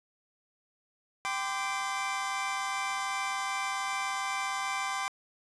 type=chord; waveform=25% pulse; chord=G suspended fourth; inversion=none; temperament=equal with one note detuned; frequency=784 / 1027.9 / 1174.7 Hz; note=G5 / C6 / D6; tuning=0 / -31 / 0 cents; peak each=-32 / -31 / -32 dBFS; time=1.25-5.08 s; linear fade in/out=0 ms; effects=resampled to 22050 Hz + 8-bit